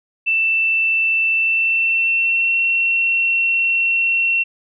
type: tone with pitch glide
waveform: sine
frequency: 2665 to 2719 Hz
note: E7 to F7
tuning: +18 to -47 cents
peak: -14 dBFS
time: 0.26-4.44 s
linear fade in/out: 20 ms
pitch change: +35 cents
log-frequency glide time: 1.35-2.57 s
effects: none